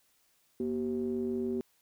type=ring-modulated tone; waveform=triangle; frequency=71.9 Hz; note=D2; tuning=36 cents flat; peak=-25 dBFS; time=0.6-1.61 s; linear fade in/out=0 ms; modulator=311 Hz; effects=white hiss -70 dBFS RMS until 1.81 s